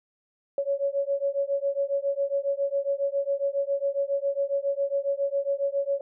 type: beating tone pair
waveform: sine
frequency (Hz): 554.4 / 561.7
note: C#5 / C#5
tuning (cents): 0 / +23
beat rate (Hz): 7.3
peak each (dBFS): -27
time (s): 0.58-6.01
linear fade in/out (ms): 2
effects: none